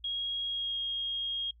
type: tone with pitch glide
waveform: sine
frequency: 3286 to 3256 Hz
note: G#7 to G#7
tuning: -19 to -35 cents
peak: -31 dBFS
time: 0.04-1.51 s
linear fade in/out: 5 ms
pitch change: -16 cents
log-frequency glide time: 0.47-0.78 s
effects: noise-tail reverb RT60 0.1 s tail -26 dB re dry + added 58 Hz sine -56 dBFS peak until 1.6 s